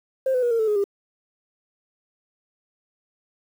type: tone with pitch steps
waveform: sine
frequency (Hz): 527 / 503.5 / 481 / 459.6 / 439.1 / 419.5 / 400.8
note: C5 / B4 / B4 / A#4 / A4 / G#4 / G4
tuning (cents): +12 / +33 / -46 / -25 / -4 / +17 / +38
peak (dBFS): -17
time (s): 0.26-0.841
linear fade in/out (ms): 5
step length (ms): 83
effects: tanh soft clip ceiling -15 dBFS + 8-bit